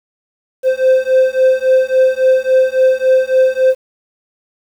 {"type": "beating tone pair", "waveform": "triangle", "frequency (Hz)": [518, 521.6], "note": ["C5", "C5"], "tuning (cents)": [-17, -5], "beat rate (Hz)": 3.6, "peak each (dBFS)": -10, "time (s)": [0.63, 3.75], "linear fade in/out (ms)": 50, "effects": ["7-bit"]}